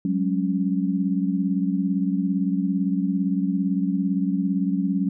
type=chord; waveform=sine; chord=F# suspended second; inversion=none; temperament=equal with one note detuned; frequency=185 / 202.7 / 277.2 Hz; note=F#3 / G#3 / C#4; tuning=0 / -42 / 0 cents; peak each=-23 / -26 / -25 dBFS; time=0.05-5.09 s; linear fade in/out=2 ms; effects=none